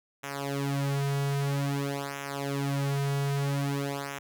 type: tone with flanger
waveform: sawtooth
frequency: 140 Hz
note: C#3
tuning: 18 cents sharp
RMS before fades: -30 dBFS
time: 0.23-4.19 s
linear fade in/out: 10 ms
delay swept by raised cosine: 0.22 to 3.82 ms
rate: 0.51 Hz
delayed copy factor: -0.95
effects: none